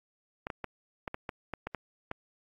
clicks, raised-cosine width 0.5 ms, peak -20 dBFS, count 10, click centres 0.469 / 0.502 / 0.643 / 1.078 / 1.144 / 1.292 / 1.537 / 1.67 / 1.747 / 2.114 s, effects AAC 32 kbps

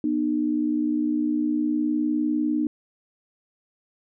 sine tone pair together, 243.4 / 303.2 Hz, B3 / D#4, -25 / -45 cents, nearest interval major third, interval 380 cents, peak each -26 / -22 dBFS, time 0.04-2.67 s, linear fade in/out 2 ms, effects none

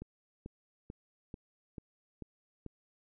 click train, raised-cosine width 3 ms, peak -30 dBFS, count 7, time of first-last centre 0.02-2.663 s, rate 2.27 Hz, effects none

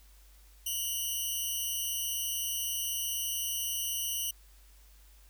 5% pulse tone pair together, 2875 / 3046 Hz, F7 / F#7, +50 / +50 cents, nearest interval minor second, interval 100 cents, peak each -26 / -26 dBFS, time 0.66-4.31 s, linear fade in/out 5 ms, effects added 50 Hz sine -55 dBFS peak until 5.29 s + white hiss -63 dBFS RMS until 5.29 s

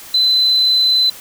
sine tone, 4034 Hz, B7, 36 cents sharp, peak -10 dBFS, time 0.14-1.1 s, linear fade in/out 5 ms, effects white hiss -36 dBFS RMS until 1.2 s

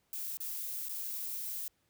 violet noise with dropouts, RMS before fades -39 dBFS, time 0.13-1.68 s, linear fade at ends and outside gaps 1 ms, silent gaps 0.371-0.403 / 0.885-0.893 s, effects pink hiss -75 dBFS RMS until 1.89 s + high-pass 60 Hz 12 dB/octave

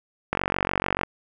click train, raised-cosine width 0.5 ms, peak -7 dBFS, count 34, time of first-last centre 0.33-1.034 s, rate 46.9 Hz, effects none

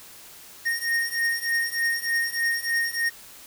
square beating tone pair, 1852 / 1855.3 Hz, A#6 / A#6, -12 / -9 cents, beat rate 3.3 Hz, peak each -28 / -26 dBFS, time 0.65-3.1 s, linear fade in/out 20 ms, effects white hiss -46 dBFS RMS until 3.46 s

